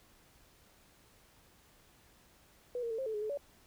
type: tone with pitch steps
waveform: sine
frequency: 490.7 / 465.4 / 447.8 / 530 / 438.9 / 418.7 / 430.3 / 570 Hz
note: B4 / A#4 / A4 / C5 / A4 / G#4 / A4 / C#5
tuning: -11 / -3 / +30 / +22 / -4 / +14 / -39 / +48 cents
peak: -34 dBFS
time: 2.75-3.374 s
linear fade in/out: 2 ms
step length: 78 ms
effects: pink hiss -64 dBFS RMS until 3.66 s